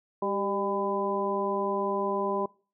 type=harmonic tone with a mistuned harmonic; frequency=200.6 Hz; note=G3; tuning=40 cents sharp; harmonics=1 / 2 / 3 / 4 / 5; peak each=-35 / -30 / -33 / -37 / -31 dBFS; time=0.22-2.46 s; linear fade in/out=5 ms; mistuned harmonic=2; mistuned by=-42 cents; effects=noise-tail reverb RT60 0.4 s tail -24 dB re dry